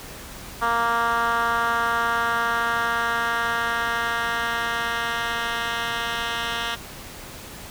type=tone with band-pass filter sweep; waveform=10% pulse; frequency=233 Hz; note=A#3; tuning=1 cent flat; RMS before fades=-24 dBFS; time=0.61-6.76 s; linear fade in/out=20 ms; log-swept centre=1200 to 2500 Hz; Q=1.9; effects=pink hiss -39 dBFS RMS until 7.7 s